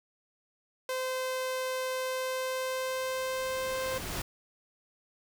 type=tone with pitch glide; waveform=sawtooth; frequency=516 to 521.7 Hz; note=C5 to C5; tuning=-24 to -5 cents; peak=-27 dBFS; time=0.89-3.98 s; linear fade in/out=2 ms; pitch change=+19 cents; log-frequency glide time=1.91-3.83 s
type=noise with exponential growth; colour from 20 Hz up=pink; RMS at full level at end=-34 dBFS; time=2.47-4.22 s; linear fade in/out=5 ms; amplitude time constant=380 ms
effects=none